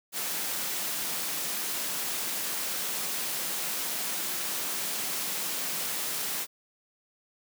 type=high-pass noise; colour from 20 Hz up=white; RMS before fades=-32 dBFS; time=0.12-6.47 s; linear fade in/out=50 ms; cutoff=140 Hz; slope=48 dB/octave; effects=none